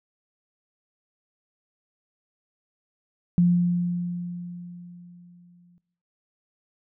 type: tone with exponential decay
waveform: sine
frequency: 175.4 Hz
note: F3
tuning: 8 cents sharp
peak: -14 dBFS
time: 3.38-5.78 s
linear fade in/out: 0 ms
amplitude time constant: 520 ms
effects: noise-tail reverb RT60 0.7 s tail -20 dB re dry